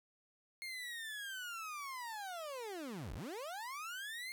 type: linear two-way sweep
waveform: 30% pulse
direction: down then up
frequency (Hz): 2146 to 36.71 to 2146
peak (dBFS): -40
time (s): 0.62-4.32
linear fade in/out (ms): 0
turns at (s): 3.14
effects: none